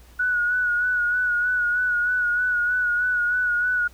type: tone with vibrato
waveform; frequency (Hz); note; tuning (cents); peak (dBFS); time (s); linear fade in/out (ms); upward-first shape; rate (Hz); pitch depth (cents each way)
sine; 1464; F#6; -19; -19; 0.19-3.88; 10; sine; 3.2; 34
effects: added 60 Hz sine -47 dBFS peak until 3.93 s + pink hiss -54 dBFS RMS until 3.93 s